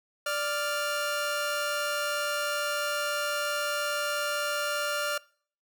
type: tone pair together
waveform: sawtooth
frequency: 587.3 / 1396.9 Hz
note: D5 / F6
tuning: 0 / 0 cents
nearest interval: octave + minor third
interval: 1500 cents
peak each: -27 dBFS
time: 0.26-5.18 s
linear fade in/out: 5 ms
effects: noise-tail reverb RT60 0.5 s tail -23 dB re dry